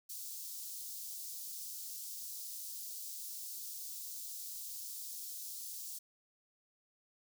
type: high-pass noise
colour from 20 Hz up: white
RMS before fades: -45 dBFS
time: 0.09-5.99 s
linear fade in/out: 10 ms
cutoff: 4600 Hz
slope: 24 dB/octave
effects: none